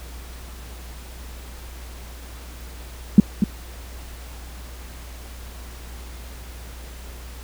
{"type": "tone with echo", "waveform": "sine", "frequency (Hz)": 203.3, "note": "G#3", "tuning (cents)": -37, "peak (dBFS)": -3, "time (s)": [3.18, 3.2], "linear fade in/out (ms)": 2, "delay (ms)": 240, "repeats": 1, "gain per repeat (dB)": -9, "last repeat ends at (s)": 3.44, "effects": ["added 60 Hz sine -36 dBFS peak until 7.43 s", "pink hiss -43 dBFS RMS until 7.43 s"]}